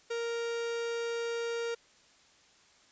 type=tone; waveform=45% pulse; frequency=466.2 Hz; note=A#4; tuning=in tune; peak=-32 dBFS; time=0.1-1.75 s; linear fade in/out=10 ms; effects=white hiss -62 dBFS RMS until 2.91 s + resampled to 16000 Hz